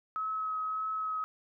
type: tone with vibrato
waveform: sine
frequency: 1281 Hz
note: E6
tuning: 50 cents flat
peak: -31 dBFS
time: 0.16-1.24 s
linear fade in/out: 0 ms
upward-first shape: triangle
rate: 1.7 Hz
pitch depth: 15 cents each way
effects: none